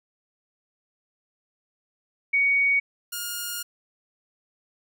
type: tone pair in turn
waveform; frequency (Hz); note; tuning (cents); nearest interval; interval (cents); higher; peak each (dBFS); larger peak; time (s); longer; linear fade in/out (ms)
sine / 5% pulse; 2240 / 1422.2; C#7 / F6; +18 / +31; minor sixth; 787; first; -18; neither; 2.33-2.8 / 3.12-3.63; second; 10
effects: none